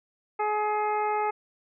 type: harmonic tone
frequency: 422.2 Hz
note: G#4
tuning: 29 cents sharp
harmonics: 1 / 2 / 3 / 4 / 5 / 6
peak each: -30 / -26 / -33 / -44 / -38 / -44 dBFS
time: 0.39-1.31 s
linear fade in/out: 10 ms
effects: none